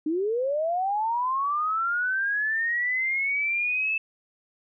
sine linear sweep, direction up, 296.1 to 2637 Hz, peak -23 dBFS, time 0.06-3.98 s, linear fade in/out 5 ms, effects none

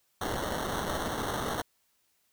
white noise with sample-and-hold, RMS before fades -33 dBFS, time 0.21-1.62 s, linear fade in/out 5 ms, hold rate 2450 Hz, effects white hiss -72 dBFS RMS until 2.32 s

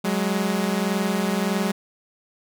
sawtooth tone pair together, 187.17 / 208.8 Hz, F#3 / G#3, +20 / +10 cents, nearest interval major second, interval 190 cents, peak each -20 dBFS, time 0.04-1.72 s, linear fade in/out 10 ms, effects none

